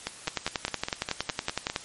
two click trains, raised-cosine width 0.2 ms, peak -9 / -12 dBFS, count 17 / 9, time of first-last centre 0.28-1.761 / 0.07-1.699 s, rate 10.8 / 4.91 Hz, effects white hiss -45 dBFS RMS until 1.84 s + MP3 48 kbps

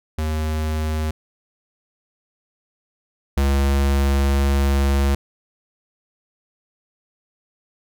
square tone pair in turn, 77.78 / 69.29 Hz, D#2 / C#2, 0 / 0 cents, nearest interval major second, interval 200 cents, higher first, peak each -21 / -16 dBFS, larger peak second, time 0.18-1.11 / 3.37-5.15 s, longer second, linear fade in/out 5 ms, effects none

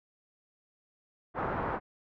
white low-pass noise, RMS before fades -33 dBFS, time 1.34-1.8 s, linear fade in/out 50 ms, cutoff 1300 Hz, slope 24 dB/octave, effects none

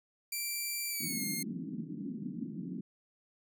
5% pulse tone with pitch glide, 2349 to 2129 Hz, D7 to C7, 0 to +30 cents, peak -25 dBFS, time 0.32-1.43 s, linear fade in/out 5 ms, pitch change -170 cents, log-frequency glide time 0.89-1.24 s
white band-pass noise, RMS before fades -40 dBFS, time 1-2.81 s, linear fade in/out 10 ms, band 160 to 290 Hz, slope 48 dB/octave
effects none

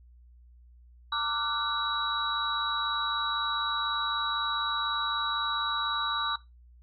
sine tone cluster, 913 / 1171 / 1383 / 1487 / 3896 Hz, A#5 / D6 / F6 / F#6 / B7, -36 / -5 / -17 / +8 / -24 cents, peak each -36 / -31 / -37 / -36 / -31 dBFS, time 1.12-6.36 s, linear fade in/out 5 ms, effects noise-tail reverb RT60 0.2 s tail -18 dB re dry + added 60 Hz sine -52 dBFS peak until 6.82 s

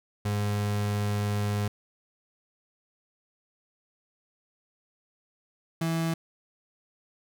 35% pulse tone pair in turn, 103.2 / 164.28 Hz, G#2 / E3, -10 / -6 cents, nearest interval minor sixth, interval 804 cents, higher second, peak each -24 dBFS, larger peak neither, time 0.25-1.68 / 5.81-6.14 s, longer first, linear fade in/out 5 ms, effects none

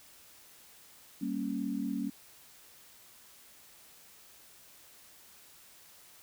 sine chord, G diminished, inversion none, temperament equal, 196 / 233.1 / 277.2 Hz, G3 / Bb3 / Db4, 0 / 0 / 0 cents, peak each -37 / -36 / -35 dBFS, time 1.21-2.1 s, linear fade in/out 10 ms, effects white hiss -57 dBFS RMS until 6.22 s

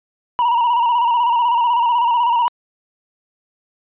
triangle tone with vibrato, 952 Hz, A#5, 36 cents sharp, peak -11 dBFS, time 0.39-2.48 s, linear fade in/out 0 ms, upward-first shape square, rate 16 Hz, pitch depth 49 cents each way, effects resampled to 8000 Hz

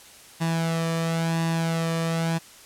sawtooth tone with flanger, 164.81 Hz, E3, in tune, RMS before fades -25 dBFS, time 0.4-2.39 s, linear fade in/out 20 ms, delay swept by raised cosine 1.1 to 1.7 ms, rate 0.96 Hz, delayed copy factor +0.6, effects white hiss -48 dBFS RMS until 2.65 s + low-pass 11000 Hz 12 dB/octave

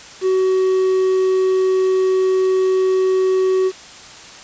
triangle tone with quantisation, 375.9 Hz, F#4, 27 cents sharp, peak -11 dBFS, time 0.21-3.72 s, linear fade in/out 50 ms, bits 6, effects white hiss -38 dBFS RMS until 4.43 s + resampled to 16000 Hz

